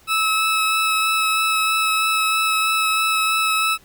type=tone with vibrato; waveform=20% pulse; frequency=1300 Hz; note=E6; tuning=24 cents flat; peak=-12 dBFS; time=0.07-3.78 s; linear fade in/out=50 ms; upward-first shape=sine; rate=3.1 Hz; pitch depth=10 cents each way; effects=pink hiss -52 dBFS RMS until 3.84 s